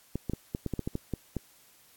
clicks, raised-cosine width 3 ms, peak -18 dBFS, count 11, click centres 0.156 / 0.297 / 0.335 / 0.549 / 0.663 / 0.737 / 0.793 / 0.875 / 0.954 / 1.137 / 1.367 s, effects white hiss -60 dBFS RMS until 1.96 s + AAC 64 kbps

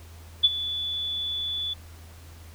sine tone with ADSR envelope, 3456 Hz, A7, 32 cents flat, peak -12 dBFS, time 0.43-1.74 s, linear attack 17 ms, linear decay 34 ms, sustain -15 dB, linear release 11 ms, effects added 82 Hz sine -44 dBFS peak until 2.54 s + pink hiss -52 dBFS RMS until 2.54 s

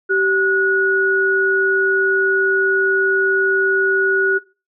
sine tone pair together, 386.3 / 1458.5 Hz, G4 / F#6, -25 / -25 cents, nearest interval octave + major seventh, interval 2300 cents, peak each -17 / -16 dBFS, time 0.09-4.39 s, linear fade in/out 20 ms, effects noise-tail reverb RT60 0.3 s tail -19 dB re dry

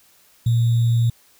sine tone with sample-and-hold, 116.7 Hz, A#2, 2 cents sharp, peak -14 dBFS, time 0.46-1.1 s, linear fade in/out 5 ms, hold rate 3675 Hz, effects white hiss -55 dBFS RMS until 1.39 s

